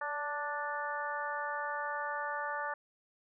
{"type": "harmonic tone with a mistuned harmonic", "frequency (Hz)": 293.7, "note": "D4", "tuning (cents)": 0, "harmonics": [2, 3, 4, 5, 6], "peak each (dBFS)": [-42, -39, -40, -41, -41], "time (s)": [0.01, 2.74], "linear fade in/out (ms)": 5, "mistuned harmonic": 2, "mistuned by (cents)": -24, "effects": []}